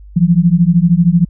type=beating tone pair; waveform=sine; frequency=165.9 / 178.9 Hz; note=E3 / F3; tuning=+11 / +42 cents; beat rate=13 Hz; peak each=-10 dBFS; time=0.16-1.25 s; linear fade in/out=10 ms; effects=added 50 Hz sine -33 dBFS peak until 1.29 s